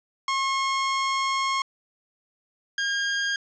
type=tone pair in turn; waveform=sawtooth; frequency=1080 / 1618.2 Hz; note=C#6 / G#6; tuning=-45 / -45 cents; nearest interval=perfect fifth; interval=700 cents; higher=second; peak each=-19 / -20 dBFS; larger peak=first; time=0.28-1.62 / 2.78-3.36 s; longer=first; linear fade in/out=2 ms; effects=resampled to 16000 Hz + 9-bit